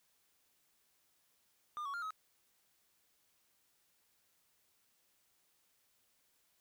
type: tone with pitch steps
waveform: triangle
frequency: 1206 / 1117 / 1398 / 1276 Hz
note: D6 / C#6 / F6 / D#6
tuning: +46 / +13 / +1 / +43 cents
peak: -37 dBFS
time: 1.77-2.106 s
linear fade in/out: 0 ms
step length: 84 ms
effects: white hiss -75 dBFS RMS until 6.6 s